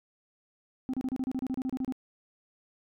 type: tone bursts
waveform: sine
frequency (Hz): 259.3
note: C4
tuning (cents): -15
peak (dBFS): -26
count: 14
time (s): 0.89-1.923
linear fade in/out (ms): 0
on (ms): 45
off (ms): 31
effects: tanh soft clip ceiling -27 dBFS